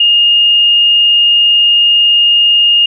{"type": "tone", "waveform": "sine", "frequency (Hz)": 2839, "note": "F7", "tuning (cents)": 28, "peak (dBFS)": -5, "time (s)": [0, 2.86], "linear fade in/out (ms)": 5, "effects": []}